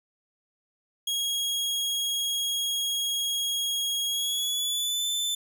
sawtooth tone with pitch glide, 3293 to 3529 Hz, G#7 to A7, -15 to +4 cents, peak -23 dBFS, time 1.07-5.35 s, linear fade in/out 5 ms, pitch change +119 cents, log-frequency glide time 4.07-5.07 s, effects none

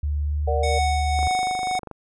sine tone with pitch glide, 73.42 to 74.19 Hz, D2 to D2, 0 to +18 cents, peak -21 dBFS, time 0.03-1.28 s, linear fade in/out 5 ms, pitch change +18 cents, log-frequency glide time 0.27-0.35 s
sine chord, Bb augmented, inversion none, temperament equal, 466.2 / 587.3 / 740 Hz, Bb4 / D5 / F#5, 0 / 0 / 0 cents, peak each -26 dBFS, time 0.47-0.79 s, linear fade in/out 10 ms
square tone with tremolo, 740 Hz, F#5, in tune, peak -20 dBFS, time 0.63-1.79 s, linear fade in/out 5 ms, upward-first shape triangle, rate 1.8 Hz, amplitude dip 45%
click train, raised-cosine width 1 ms, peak -21 dBFS, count 19, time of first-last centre 1.19-1.913 s, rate 24.9 Hz
effects resampled to 22050 Hz

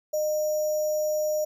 sine tone with sample-and-hold, 610 Hz, D#5, 34 cents flat, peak -23 dBFS, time 0.13-1.45 s, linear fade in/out 10 ms, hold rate 6300 Hz, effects none

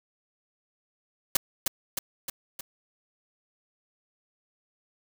white noise with echo, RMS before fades -21 dBFS, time 1.35-1.37 s, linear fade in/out 5 ms, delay 310 ms, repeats 4, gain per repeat -4 dB, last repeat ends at 2.61 s, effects none

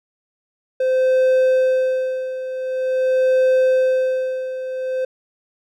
triangle tone with tremolo, 517 Hz, C5, 21 cents flat, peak -10 dBFS, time 0.8-5.05 s, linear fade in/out 5 ms, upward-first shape sine, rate 0.46 Hz, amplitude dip 75%, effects none

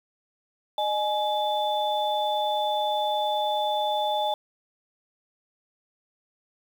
sine tone cluster, 611 / 840 / 3510 Hz, D#5 / G#5 / A7, -32 / +19 / -5 cents, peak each -28 / -25 / -32 dBFS, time 0.78-4.34 s, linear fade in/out 2 ms, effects 8-bit

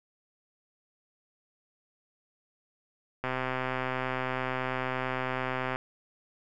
click train, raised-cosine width 0.5 ms, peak -16 dBFS, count 326, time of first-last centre 3.24-5.759 s, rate 129 Hz, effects none

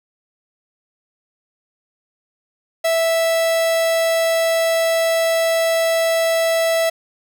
45% pulse tone, 658 Hz, E5, 3 cents flat, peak -15 dBFS, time 2.84-6.9 s, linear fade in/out 10 ms, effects none

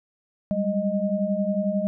sine tone cluster, 192.9 / 204 / 620 Hz, G3 / G#3 / D#5, -28 / -31 / -6 cents, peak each -26 dBFS, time 0.51-1.87 s, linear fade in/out 0 ms, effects none

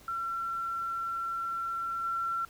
sine tone with level steps, 1356 Hz, E6, 49 cents sharp, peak -31 / -29 dBFS, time 0.08-2.45 s, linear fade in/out 2 ms, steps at 2.03 s, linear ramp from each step 20 ms, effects pink hiss -56 dBFS RMS until 2.49 s

